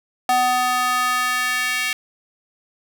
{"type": "tone with high-pass filter sweep", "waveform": "square", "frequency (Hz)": 250, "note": "B3", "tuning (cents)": 21, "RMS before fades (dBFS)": -20, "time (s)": [0.29, 1.93], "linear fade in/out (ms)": 2, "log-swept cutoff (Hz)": [750, 2200], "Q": 2.4, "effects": []}